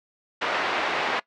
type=band-pass noise; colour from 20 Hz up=pink; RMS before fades=-26 dBFS; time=0.41-1.2 s; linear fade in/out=10 ms; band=570 to 2800 Hz; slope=12 dB/octave; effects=noise-tail reverb RT60 0.1 s tail -20 dB re dry + low-pass 5000 Hz 12 dB/octave